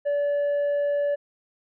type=tone with tanh clipping; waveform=sine; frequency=576 Hz; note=D5; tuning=34 cents flat; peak=-22 dBFS; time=0.05-1.16 s; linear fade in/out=20 ms; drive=3 dB; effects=none